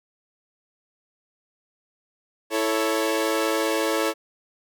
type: chord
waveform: sawtooth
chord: A major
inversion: second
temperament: equal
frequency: 329.6 / 440 / 554.4 Hz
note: E4 / A4 / C#5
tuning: 0 / 0 / 0 cents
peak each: -22 dBFS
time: 2.5-4.14 s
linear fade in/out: 50 ms
effects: none